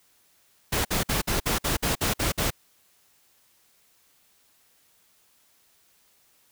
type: noise bursts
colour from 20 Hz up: pink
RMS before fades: -25 dBFS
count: 10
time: 0.72-2.506 s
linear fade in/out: 10 ms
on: 130 ms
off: 54 ms
effects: white hiss -63 dBFS RMS until 6.51 s